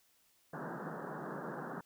pink band-pass noise, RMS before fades -43 dBFS, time 0.53-1.81 s, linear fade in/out 5 ms, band 140 to 1700 Hz, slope 96 dB/octave, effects white hiss -71 dBFS RMS until 1.85 s

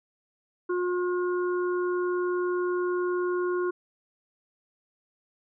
harmonic tone, 358.1 Hz, F4, 43 cents sharp, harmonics 1 / 3 / 4, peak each -25 / -35 / -37 dBFS, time 0.69-3.71 s, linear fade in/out 10 ms, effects none

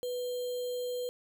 sine tone with sample-and-hold, 493.9 Hz, B4, in tune, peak -32 dBFS, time 0.03-1.09 s, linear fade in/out 0 ms, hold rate 3675 Hz, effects none

